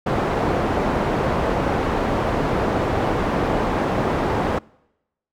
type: low-pass noise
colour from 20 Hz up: white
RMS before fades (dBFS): -21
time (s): 0.06-4.59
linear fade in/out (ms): 10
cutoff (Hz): 750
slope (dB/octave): 12
effects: noise-tail reverb RT60 0.9 s tail -25 dB re dry